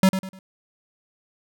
square tone with echo, 190 Hz, F#3, 46 cents sharp, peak -13 dBFS, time 0.03-0.09 s, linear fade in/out 2 ms, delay 100 ms, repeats 3, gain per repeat -10 dB, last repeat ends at 0.39 s, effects none

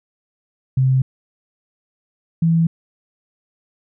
sine tone pair in turn, 131.1 / 165.18 Hz, C3 / E3, +4 / +4 cents, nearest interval major third, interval 400 cents, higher second, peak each -12 dBFS, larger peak neither, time 0.77-1.02 / 2.42-2.67 s, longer neither, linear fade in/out 5 ms, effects none

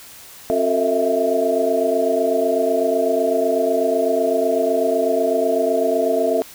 sine tone cluster, 268 / 365.1 / 448.3 / 639 / 667 Hz, C4 / F#4 / A4 / D#5 / E5, +42 / -23 / +32 / +46 / +20 cents, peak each -25 / -26 / -20 / -21 / -21 dBFS, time 0.5-6.42 s, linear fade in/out 0 ms, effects white hiss -41 dBFS RMS until 6.54 s

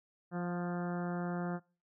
harmonic tone with a mistuned harmonic, 175.3 Hz, F3, 7 cents sharp, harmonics 1 / 2 / 3 / 4 / 5 / 6 / 7 / 8 / 9 / 10, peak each -35 / -42 / -46 / -44 / -51 / -53 / -50 / -50 / -53 / -57 dBFS, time 0.31-1.6 s, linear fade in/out 50 ms, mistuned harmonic 4, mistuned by +16 cents, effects noise-tail reverb RT60 0.4 s tail -25 dB re dry

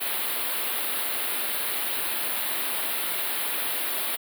white band-stop noise, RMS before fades -28 dBFS, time 0-4.17 s, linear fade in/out 20 ms, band 4200 to 9600 Hz, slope 48 dB/octave, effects high-pass 300 Hz 12 dB/octave

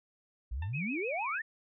sine exponential sweep, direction up, 53.9 to 1890 Hz, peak -33 dBFS, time 0.51-1.42 s, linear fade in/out 10 ms
20% pulse tone with exponential decay, 895 Hz, A5, 29 cents sharp, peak -36 dBFS, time 0.62-0.75 s, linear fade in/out 5 ms, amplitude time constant 27 ms
sine tone with vibrato, 2389 Hz, D7, 29 cents sharp, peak -36 dBFS, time 0.73-1.39 s, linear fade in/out 20 ms, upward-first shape sine, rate 6.6 Hz, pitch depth 130 cents each way
effects resampled to 11025 Hz

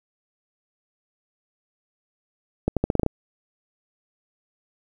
accelerating click train, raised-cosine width 2 ms, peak -7 dBFS, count 8, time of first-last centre 2.68-3.063 s, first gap 87 ms, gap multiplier 0.84, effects 8-bit

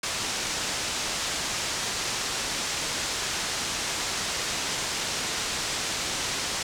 white low-pass noise, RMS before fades -30 dBFS, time 0.03-6.63 s, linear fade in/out 5 ms, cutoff 7400 Hz, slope 24 dB/octave, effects none

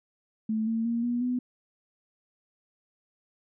sine tone with pitch steps, 219 / 226.1 / 233.4 / 240.9 / 248.7 Hz, A3 / A3 / A#3 / B3 / B3, -8 / +47 / +2 / -43 / +12 cents, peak -25 dBFS, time 0.49-1.39 s, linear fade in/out 5 ms, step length 180 ms, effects none

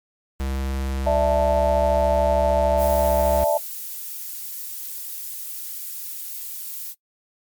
square tone, 66.9 Hz, C2, 39 cents sharp, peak -24 dBFS, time 0.4-3.44 s, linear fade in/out 0 ms
sine chord, D suspended second, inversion none, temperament just, 587.3 / 660.7 / 881 Hz, D5 / E5 / A5, 0 / +4 / +2 cents, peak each -20 / -20 / -24 dBFS, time 1.06-3.58 s, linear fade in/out 10 ms
violet noise, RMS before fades -32 dBFS, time 2.77-6.95 s, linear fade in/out 50 ms
effects noise-tail reverb RT60 0.1 s tail -21 dB re dry + MP3 96 kbps

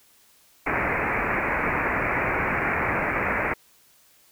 white low-pass noise, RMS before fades -25 dBFS, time 0.66-3.54 s, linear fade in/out 10 ms, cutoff 2400 Hz, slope 96 dB/octave, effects white hiss -58 dBFS RMS until 4.31 s

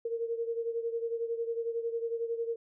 sine beating tone pair, 460.1 / 471.1 Hz, A#4 / A#4, -23 / +18 cents, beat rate 11 Hz, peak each -32 / -37 dBFS, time 0.05-2.56 s, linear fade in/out 5 ms, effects none

